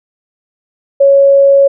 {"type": "tone", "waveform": "sine", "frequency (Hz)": 554.4, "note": "C#5", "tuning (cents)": 0, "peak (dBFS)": -3, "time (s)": [1, 1.68], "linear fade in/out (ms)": 10, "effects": []}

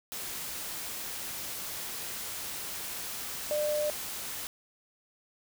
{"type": "tone in noise", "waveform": "sine", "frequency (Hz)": 598, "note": "D5", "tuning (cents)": 31, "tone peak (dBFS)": -27, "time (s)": [3.51, 3.9], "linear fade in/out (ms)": 0, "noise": "white", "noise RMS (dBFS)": -38, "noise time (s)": [0.12, 4.47], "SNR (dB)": 8, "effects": []}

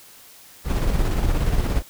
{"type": "noise with tremolo", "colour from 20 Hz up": "brown", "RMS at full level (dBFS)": -19, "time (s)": [0.64, 1.83], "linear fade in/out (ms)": 50, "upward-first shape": "square", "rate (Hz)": 17, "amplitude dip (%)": 35, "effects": ["white hiss -47 dBFS RMS until 1.89 s"]}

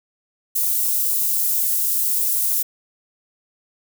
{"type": "high-pass noise", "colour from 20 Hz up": "white", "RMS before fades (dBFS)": -20, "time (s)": [0.55, 2.63], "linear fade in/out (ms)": 10, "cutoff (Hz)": 11000, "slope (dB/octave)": 12, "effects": []}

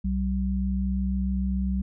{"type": "tone pair together", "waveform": "sine", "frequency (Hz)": [63.91, 191.5], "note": ["C2", "G3"], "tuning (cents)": [-40, -40], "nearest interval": "octave + perfect fifth", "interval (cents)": 1900, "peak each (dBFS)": -26, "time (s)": [0.04, 1.82], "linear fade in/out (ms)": 10, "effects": []}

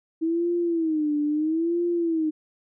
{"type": "tone with vibrato", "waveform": "sine", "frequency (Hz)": 320, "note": "D#4", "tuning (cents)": 49, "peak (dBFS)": -21, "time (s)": [0.21, 2.31], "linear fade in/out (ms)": 20, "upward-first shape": "sine", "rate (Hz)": 0.76, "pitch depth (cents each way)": 140, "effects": []}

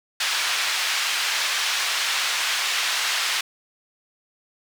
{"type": "band-pass noise", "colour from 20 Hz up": "white", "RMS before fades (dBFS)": -24, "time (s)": [0.2, 3.41], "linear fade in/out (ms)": 5, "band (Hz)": [1200, 4200], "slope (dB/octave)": 12, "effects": []}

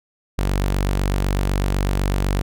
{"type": "tone", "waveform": "sawtooth", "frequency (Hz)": 47.98, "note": "G1", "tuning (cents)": -36, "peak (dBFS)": -14, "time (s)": [0.38, 2.42], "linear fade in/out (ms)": 10, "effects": []}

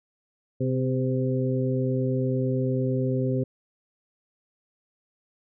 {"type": "harmonic tone with a mistuned harmonic", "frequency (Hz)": 128.9, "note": "C3", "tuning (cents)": -26, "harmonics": [1, 2, 3, 4], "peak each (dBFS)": [-25, -28, -30, -31], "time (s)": [0.6, 3.44], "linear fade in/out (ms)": 10, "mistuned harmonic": 3, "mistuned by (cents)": 39, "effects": []}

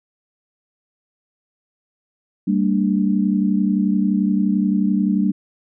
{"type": "chord", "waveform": "sine", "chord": "G minor", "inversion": "none", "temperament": "equal with one note detuned", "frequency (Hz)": [196, 227.5, 293.7], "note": ["G3", "Bb3", "D4"], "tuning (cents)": [0, -42, 0], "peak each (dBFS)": [-17, -21, -22], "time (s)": [2.47, 5.32], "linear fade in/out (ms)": 10, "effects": []}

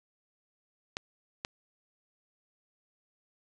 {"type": "clicks", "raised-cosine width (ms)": 0.2, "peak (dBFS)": -16, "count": 2, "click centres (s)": [0.969, 1.449], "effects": ["resampled to 22050 Hz"]}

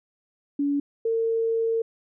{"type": "tone pair in turn", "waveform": "sine", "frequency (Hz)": [284.8, 454.1], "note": ["C#4", "A#4"], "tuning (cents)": [47, -45], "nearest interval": "minor sixth", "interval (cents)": 808, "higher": "second", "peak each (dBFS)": [-21, -21], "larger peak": "neither", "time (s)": [[0.59, 0.8], [1.05, 1.82]], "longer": "second", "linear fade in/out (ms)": 5, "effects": []}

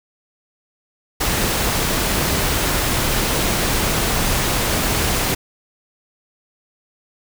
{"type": "noise", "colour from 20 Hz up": "pink", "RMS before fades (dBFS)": -19, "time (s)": [1.2, 5.35], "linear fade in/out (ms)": 10, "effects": []}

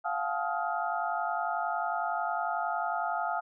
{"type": "tone cluster", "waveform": "sine", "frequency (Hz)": [698, 749, 857, 1262, 1402], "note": ["F5", "F#5", "A5", "D#6", "F6"], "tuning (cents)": [-1, 21, -46, 24, 6], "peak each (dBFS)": [-33, -37, -35, -35, -37], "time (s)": [0.04, 3.41], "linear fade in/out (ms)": 20, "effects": []}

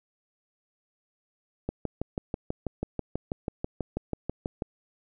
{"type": "click train", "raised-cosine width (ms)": 2, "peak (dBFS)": -16, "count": 19, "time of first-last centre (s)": [1.69, 4.622], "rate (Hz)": 6.14, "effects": []}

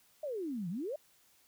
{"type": "exponential two-way sweep", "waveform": "sine", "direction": "down then up", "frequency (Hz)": [635, 162.3, 635], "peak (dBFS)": -35, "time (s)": [0.23, 0.96], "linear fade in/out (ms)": 5, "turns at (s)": 0.69, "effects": ["white hiss -67 dBFS RMS until 1.47 s"]}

